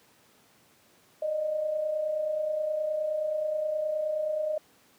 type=tone pair together; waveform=sine; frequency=587.5 / 617 Hz; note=D5 / D#5; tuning=+1 / -15 cents; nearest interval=minor second; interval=84 cents; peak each=-36 / -27 dBFS; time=1.22-4.58 s; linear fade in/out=5 ms; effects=pink hiss -61 dBFS RMS until 4.98 s + high-pass 150 Hz 12 dB/octave